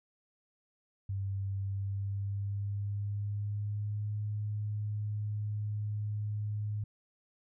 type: tone with pitch glide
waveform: sine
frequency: 98 to 105.03 Hz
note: G2 to G#2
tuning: 0 to +20 cents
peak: -32 dBFS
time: 1.09-6.84 s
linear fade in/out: 5 ms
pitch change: +120 cents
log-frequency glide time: 1.6-4.16 s
effects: none